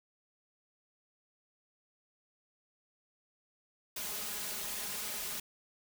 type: noise with comb filter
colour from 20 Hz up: white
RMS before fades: -39 dBFS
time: 3.96-5.4 s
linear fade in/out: 5 ms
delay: 4.8 ms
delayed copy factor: +0.8
effects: none